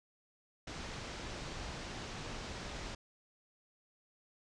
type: low-pass noise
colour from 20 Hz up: pink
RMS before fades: -44 dBFS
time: 0.67-2.95 s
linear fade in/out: 5 ms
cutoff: 6500 Hz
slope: 24 dB/octave
effects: resampled to 22050 Hz